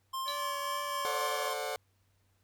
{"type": "tone with tremolo", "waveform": "square", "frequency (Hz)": 1056, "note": "C6", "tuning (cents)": 16, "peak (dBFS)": -34, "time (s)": [0.13, 1.54], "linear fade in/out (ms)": 10, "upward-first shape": "sine", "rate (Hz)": 3.8, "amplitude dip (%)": 35}
{"type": "tone with vibrato", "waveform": "15% pulse", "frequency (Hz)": 573, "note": "D5", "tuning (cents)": -43, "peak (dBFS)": -31, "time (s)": [0.25, 1.52], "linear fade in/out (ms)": 50, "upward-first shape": "triangle", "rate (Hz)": 2.2, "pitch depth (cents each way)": 16}
{"type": "tone with exponential decay", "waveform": "triangle", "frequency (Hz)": 3951, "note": "B7", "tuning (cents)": 0, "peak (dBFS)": -30, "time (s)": [0.28, 0.46], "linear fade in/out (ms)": 0, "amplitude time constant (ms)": 39}
{"type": "chord", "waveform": "sawtooth", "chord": "D dominant seventh", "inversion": "second", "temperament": "just", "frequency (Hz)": [440.5, 528.6, 587.3, 734.2], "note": ["A4", "C5", "D5", "F#5"], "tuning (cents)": [2, 18, 0, -14], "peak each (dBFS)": [-36, -36, -36, -35], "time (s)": [1.05, 1.76], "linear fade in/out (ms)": 0}
{"effects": ["added 96 Hz sine -70 dBFS peak until 2.43 s", "pink hiss -75 dBFS RMS until 2.43 s"]}